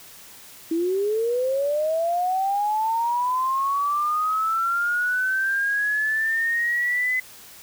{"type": "linear sweep", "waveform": "sine", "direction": "up", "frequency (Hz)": [320, 2030], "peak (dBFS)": -20, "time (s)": [0.71, 7.2], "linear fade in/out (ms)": 5, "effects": ["white hiss -45 dBFS RMS until 7.62 s"]}